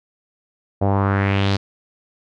sawtooth tone with low-pass filter sweep, 98.6 Hz, G2, 11 cents sharp, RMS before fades -18 dBFS, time 0.81-1.57 s, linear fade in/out 10 ms, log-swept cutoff 650 to 4700 Hz, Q 2.8, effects none

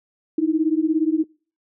sine beating tone pair, 308.4 / 325.4 Hz, D#4 / E4, -15 / -22 cents, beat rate 17 Hz, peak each -20 dBFS, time 0.38-1.24 s, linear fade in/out 5 ms, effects noise-tail reverb RT60 0.4 s tail -25 dB re dry

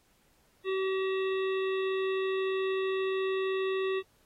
harmonic tone with a mistuned harmonic, 381.8 Hz, G4, 46 cents flat, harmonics 1 / 3 / 5 / 7 / 9 / 10, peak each -28 / -40 / -41 / -42 / -48 / -48 dBFS, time 0.64-4.03 s, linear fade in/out 50 ms, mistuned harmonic 10, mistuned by -21 cents, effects pink hiss -68 dBFS RMS until 4.25 s + AAC 48 kbps

